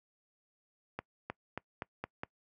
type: accelerating click train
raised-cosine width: 0.5 ms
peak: -22 dBFS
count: 6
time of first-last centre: 0.99-2.234 s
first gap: 310 ms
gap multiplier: 0.89
effects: noise-tail reverb RT60 0.1 s tail -24 dB re dry + high-pass 80 Hz 12 dB/octave